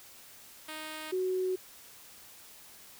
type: tone pair in turn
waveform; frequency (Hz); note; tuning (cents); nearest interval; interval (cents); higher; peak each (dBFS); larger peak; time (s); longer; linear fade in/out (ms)
5% pulse / sine; 311.1 / 371.1; D#4 / F#4; 0 / +5; minor third; 305; second; -28; neither; 0.68-1.12 / 1.12-1.56; neither; 10
effects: white hiss -53 dBFS RMS until 2.99 s